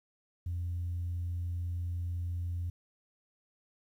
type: tone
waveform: sine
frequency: 87 Hz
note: F2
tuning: 6 cents flat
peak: -31 dBFS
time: 0.46-2.7 s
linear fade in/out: 5 ms
effects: tanh soft clip ceiling -29 dBFS + 11-bit